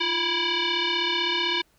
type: tone with frequency modulation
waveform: sine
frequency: 311.1 Hz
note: D#4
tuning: in tune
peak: -22 dBFS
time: 0-1.62 s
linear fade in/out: 10 ms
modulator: 658 Hz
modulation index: 5.7
effects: pink hiss -64 dBFS RMS until 1.78 s